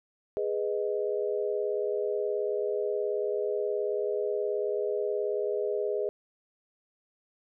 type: chord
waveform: sine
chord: G# minor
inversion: none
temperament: equal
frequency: 415.3 / 493.9 / 622.3 Hz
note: G#4 / B4 / D#5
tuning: 0 / 0 / 0 cents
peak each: -29 / -33 / -34 dBFS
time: 0.37-6.09 s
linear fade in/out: 0 ms
effects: none